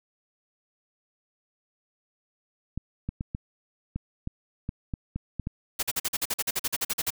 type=clicks; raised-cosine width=5 ms; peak=-18 dBFS; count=11; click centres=2.776 / 3.09 / 3.209 / 3.349 / 3.96 / 4.274 / 4.691 / 4.938 / 5.16 / 5.397 / 5.471 s
type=noise bursts; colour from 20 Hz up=white; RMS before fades=-27 dBFS; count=16; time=5.79-7.105 s; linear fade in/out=10 ms; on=40 ms; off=45 ms
effects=none